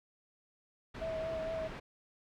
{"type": "low-pass noise", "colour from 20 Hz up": "pink", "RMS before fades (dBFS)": -45, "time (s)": [0.94, 1.8], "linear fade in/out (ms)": 10, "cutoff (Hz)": 2600, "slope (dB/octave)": 12}
{"type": "tone with vibrato", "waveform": "sine", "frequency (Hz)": 645, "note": "E5", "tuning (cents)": -38, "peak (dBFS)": -35, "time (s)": [1.01, 1.68], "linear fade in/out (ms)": 10, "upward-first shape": "triangle", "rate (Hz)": 4.4, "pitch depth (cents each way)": 24}
{"effects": []}